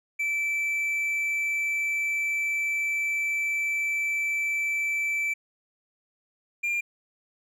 triangle tone pair in turn, 2323 / 2395 Hz, D7 / D7, -20 / +33 cents, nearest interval minor second, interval 53 cents, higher second, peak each -23 dBFS, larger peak neither, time 0.19-5.34 / 6.63-6.81 s, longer first, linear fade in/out 10 ms, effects none

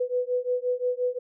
sine beating tone pair, 493.9 / 499.6 Hz, B4 / B4, 0 / +20 cents, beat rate 5.7 Hz, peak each -27 dBFS, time 0-1.19 s, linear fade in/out 10 ms, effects none

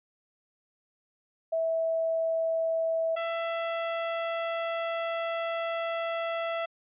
sine / sawtooth tone pair in turn, 653 / 666.3 Hz, E5 / E5, -17 / +18 cents, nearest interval unison, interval 35 cents, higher second, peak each -25 dBFS, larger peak neither, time 1.52-3.16 / 3.16-6.66 s, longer second, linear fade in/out 10 ms, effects resampled to 8000 Hz

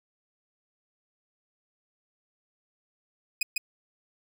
sawtooth tone with echo, 2500 Hz, D#7, 8 cents sharp, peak -20 dBFS, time 3.41-3.43 s, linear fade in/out 5 ms, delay 150 ms, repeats 1, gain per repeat -2 dB, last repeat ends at 3.58 s, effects none

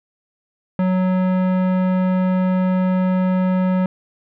sine tone with tanh clipping, 185 Hz, F#3, in tune, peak -17 dBFS, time 0.79-3.86 s, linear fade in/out 2 ms, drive 17 dB, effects none

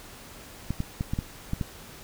clicks, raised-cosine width 5 ms, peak -15 dBFS, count 7, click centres 0.706 / 0.804 / 1.009 / 1.135 / 1.189 / 1.534 / 1.612 s, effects pink hiss -46 dBFS RMS until 2.03 s

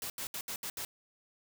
white noise bursts at uneven times, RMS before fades -39 dBFS, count 6, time 0.02-0.1 / 0.18-0.27 / 0.34-0.41 / 0.48-0.56 / 0.63-0.7 / 0.77-0.85 s, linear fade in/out 2 ms, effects none

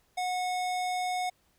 square tone with low-pass filter, 730 Hz, F#5, 24 cents flat, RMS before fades -31 dBFS, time 0.17-1.3 s, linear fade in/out 10 ms, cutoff 9500 Hz, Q 0.77, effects pink hiss -69 dBFS RMS until 1.58 s

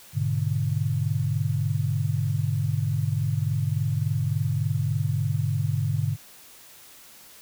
sine chord, G# diminished, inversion none, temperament equal with one note detuned, 103.17 / 123.47 / 146.83 Hz, G#2 / B2 / D3, -11 / 0 / 0 cents, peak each -26 / -28 / -26 dBFS, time 0.13-6.17 s, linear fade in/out 50 ms, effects white hiss -49 dBFS RMS until 7.41 s

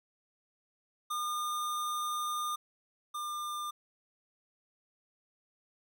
square tone pair in turn, 1212 / 1200.2 Hz, D#6 / D6, -46 / +37 cents, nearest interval unison, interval 17 cents, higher first, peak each -33 / -36 dBFS, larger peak first, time 1.1-2.56 / 3.14-3.71 s, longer first, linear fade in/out 10 ms, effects none

